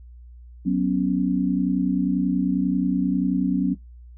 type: chord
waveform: sine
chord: F# suspended fourth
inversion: none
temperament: equal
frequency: 185 / 246.9 / 277.2 Hz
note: F#3 / B3 / C#4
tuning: 0 / 0 / 0 cents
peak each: -22 / -25 / -23 dBFS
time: 0.65-3.75 s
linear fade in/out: 20 ms
effects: noise-tail reverb RT60 0.2 s tail -22 dB re dry + added 60 Hz sine -41 dBFS peak until 4.17 s